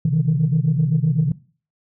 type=tone cluster; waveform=sine; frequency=129.2 / 142.2 / 154.5 / 162.3 Hz; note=C3 / C#3 / D#3 / E3; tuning=-21 / +45 / -12 / -27 cents; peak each=-21 / -26 / -18 / -19 dBFS; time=0.05-1.32 s; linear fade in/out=5 ms; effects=noise-tail reverb RT60 0.4 s tail -19 dB re dry + tanh soft clip ceiling -9 dBFS